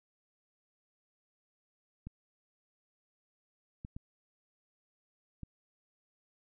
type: clicks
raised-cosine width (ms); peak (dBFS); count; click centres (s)
5; -30; 4; 2.07 / 3.849 / 3.965 / 5.433
effects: none